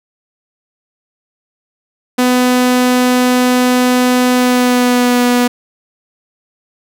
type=tone with pitch glide; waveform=sawtooth; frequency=250 to 245 Hz; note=B3 to B3; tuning=+21 to -14 cents; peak=-5 dBFS; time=2.18-5.48 s; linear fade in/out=10 ms; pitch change=-35 cents; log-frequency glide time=4.35-5.24 s; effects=none